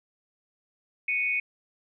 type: tone pair together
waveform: sine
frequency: 2217 / 2488 Hz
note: C#7 / D#7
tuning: 0 / -1 cents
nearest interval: major second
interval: 199 cents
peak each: -27 dBFS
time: 1.08-1.4 s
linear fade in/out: 5 ms
effects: none